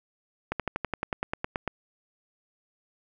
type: slowing click train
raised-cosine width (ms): 0.5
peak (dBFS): -13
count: 13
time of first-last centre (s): 0.52-1.677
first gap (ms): 77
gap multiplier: 1.04
effects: none